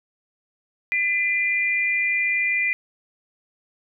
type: tone pair together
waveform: sine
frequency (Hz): 2013 / 2394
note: B6 / D7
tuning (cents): +33 / +33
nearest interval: minor third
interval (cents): 300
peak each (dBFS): -22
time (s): 0.92-2.73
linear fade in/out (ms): 0
effects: none